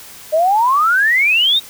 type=exponential sweep; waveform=sine; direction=up; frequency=602 to 3816 Hz; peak=-10 dBFS; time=0.32-1.6 s; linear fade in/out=20 ms; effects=white hiss -37 dBFS RMS until 1.69 s